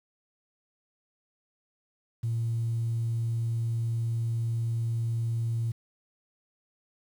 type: tone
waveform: sine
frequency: 115.2 Hz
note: A#2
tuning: 20 cents flat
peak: -25 dBFS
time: 2.23-5.72 s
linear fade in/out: 10 ms
effects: tanh soft clip ceiling -22 dBFS + 9-bit